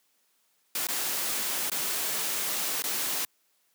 white noise with dropouts, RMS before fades -30 dBFS, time 0.75-3.25 s, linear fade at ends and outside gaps 2 ms, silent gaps 0.87-0.886 / 1.699-1.717 / 2.822-2.839 s, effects white hiss -70 dBFS RMS until 3.74 s + high-pass 200 Hz 12 dB/octave

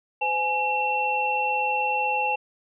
sine tone cluster, 512 / 838 / 2709 Hz, C5 / G#5 / E7, -38 / +15 / +47 cents, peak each -31 / -24 / -26 dBFS, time 0.21-2.36 s, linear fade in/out 10 ms, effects none

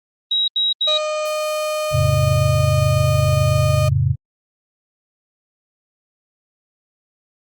sine tone bursts, 3837 Hz, A#7, 49 cents sharp, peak -15 dBFS, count 3, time 0.31-0.978 s, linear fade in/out 5 ms, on 170 ms, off 79 ms
35% pulse tone, 613 Hz, D#5, 26 cents flat, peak -18 dBFS, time 0.87-3.89 s, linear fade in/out 10 ms
sine chord, F augmented, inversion none, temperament just, 87.31 / 109.13 / 136.42 Hz, F2 / A2 / C#3, 0 / -14 / -27 cents, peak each -20 / -19 / -17 dBFS, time 1.91-4.16 s, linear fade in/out 50 ms
effects Opus 24 kbps

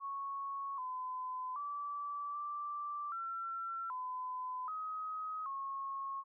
sine tone with pitch steps, 1105 / 1016 / 1158 / 1172 / 1352 / 1012 / 1264 / 1091 Hz, C#6 / B5 / D6 / D6 / E6 / B5 / D#6 / C#6, -6 / +49 / -25 / -4 / +43 / +42 / +27 / -28 cents, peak -38 dBFS, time 0-6.24 s, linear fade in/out 50 ms, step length 780 ms, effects none

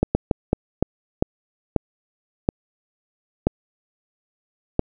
slowing click train, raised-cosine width 2 ms, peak -3 dBFS, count 10, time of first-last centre 0.03-4.794 s, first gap 120 ms, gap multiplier 1.35, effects none

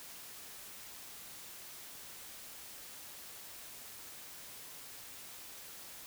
silence, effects white hiss -50 dBFS RMS until 6.06 s

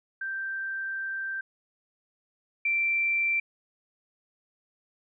sine tone pair in turn, 1568 / 2349 Hz, G6 / D7, 0 / 0 cents, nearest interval perfect fifth, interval 700 cents, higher second, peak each -30 / -23 dBFS, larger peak second, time 0.21-1.41 / 2.65-3.4 s, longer first, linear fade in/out 5 ms, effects none

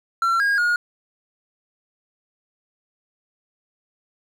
triangle tone with pitch steps, 1357 / 1630 / 1435 Hz, E6 / G#6 / F6, +50 / -33 / +47 cents, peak -15 dBFS, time 0.22-0.76 s, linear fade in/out 2 ms, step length 180 ms, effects none

